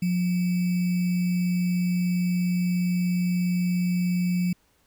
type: tone with sample-and-hold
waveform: sine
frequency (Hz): 178.5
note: F3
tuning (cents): +38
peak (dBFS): -21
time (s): 0.02-4.53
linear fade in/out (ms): 5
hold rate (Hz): 2450
effects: pink hiss -65 dBFS RMS until 4.86 s